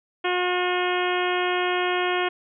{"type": "harmonic tone", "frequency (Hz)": 360, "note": "F#4", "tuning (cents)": -47, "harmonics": [1, 2, 3, 4, 5, 6, 7, 8, 9], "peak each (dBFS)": [-25, -28, -30, -31, -32, -33, -33, -34, -35], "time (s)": [0.24, 2.29], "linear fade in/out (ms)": 10, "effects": []}